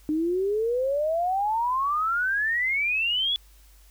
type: exponential sweep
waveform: sine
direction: up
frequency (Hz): 299.6 to 3450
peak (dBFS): -22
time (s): 0.09-3.36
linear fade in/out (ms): 0
effects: added 50 Hz sine -51 dBFS peak until 3.9 s + white hiss -59 dBFS RMS until 3.9 s